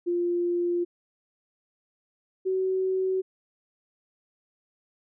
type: tone pair in turn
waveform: sine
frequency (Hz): 349 / 376.6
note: F4 / F#4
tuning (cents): -1 / +31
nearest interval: minor second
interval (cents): 132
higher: second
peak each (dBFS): -23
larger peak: neither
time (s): 0.06-0.85 / 2.45-3.22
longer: first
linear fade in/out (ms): 20
effects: none